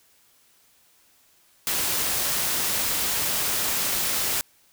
white noise, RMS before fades -25 dBFS, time 1.67-4.41 s, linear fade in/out 0 ms, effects white hiss -60 dBFS RMS until 4.72 s

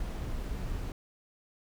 brown noise, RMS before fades -35 dBFS, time 0-0.92 s, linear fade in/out 2 ms, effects none

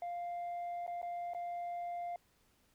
sine tone with dropouts, 698.5 Hz, F5, in tune, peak -35 dBFS, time 0.02-2.16 s, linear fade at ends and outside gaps 2 ms, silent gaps 0.866-0.877 / 1.017-1.028 / 1.336-1.347 s, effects tanh soft clip ceiling -37 dBFS + pink hiss -72 dBFS RMS until 2.74 s

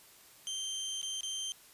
25% pulse tone with dropouts, 3136 Hz, G7, in tune, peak -32 dBFS, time 0.47-1.52 s, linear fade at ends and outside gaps 0 ms, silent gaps 1.015-1.029 / 1.208-1.232 s, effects white hiss -58 dBFS RMS until 1.73 s + resampled to 32000 Hz

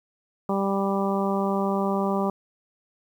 harmonic tone, 196.5 Hz, G3, 4 cents sharp, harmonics 1 / 2 / 3 / 4 / 5 / 6, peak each -25 / -28 / -30 / -31 / -32 / -33 dBFS, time 0.49-2.3 s, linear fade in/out 2 ms, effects 9-bit

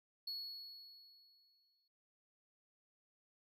triangle tone with exponential decay, 4368 Hz, C#8, 26 cents flat, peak -39 dBFS, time 0.27-1.88 s, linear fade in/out 5 ms, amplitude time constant 350 ms, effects noise-tail reverb RT60 0.8 s tail -21 dB re dry

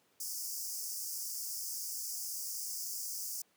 pink high-pass noise, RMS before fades -40 dBFS, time 0.2-3.42 s, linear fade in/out 5 ms, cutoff 4900 Hz, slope 96 dB/octave, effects pink hiss -71 dBFS RMS until 3.56 s + high-pass 200 Hz 12 dB/octave

